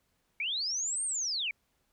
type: linear two-way sweep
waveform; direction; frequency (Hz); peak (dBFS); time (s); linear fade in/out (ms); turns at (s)
sine; up then down; 2200 to 8870 to 2200; -30; 0.4-1.51; 2; 1.04
effects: pink hiss -75 dBFS RMS until 1.92 s